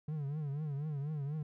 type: tone with vibrato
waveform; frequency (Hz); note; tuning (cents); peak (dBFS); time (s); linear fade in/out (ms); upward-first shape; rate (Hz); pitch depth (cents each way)
triangle; 146.83; D3; 0; -33; 0.08-1.43; 5; triangle; 4.1; 140
effects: none